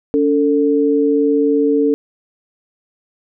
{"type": "tone pair together", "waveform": "sine", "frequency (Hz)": [284.8, 446.1], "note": ["C#4", "A4"], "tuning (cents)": [47, 24], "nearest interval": "minor sixth", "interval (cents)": 777, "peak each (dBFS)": -14, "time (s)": [0.14, 1.94], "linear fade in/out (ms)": 0, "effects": []}